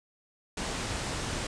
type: low-pass noise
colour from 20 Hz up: pink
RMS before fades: -34 dBFS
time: 0.57-1.47 s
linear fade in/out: 5 ms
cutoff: 9200 Hz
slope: 48 dB/octave
effects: none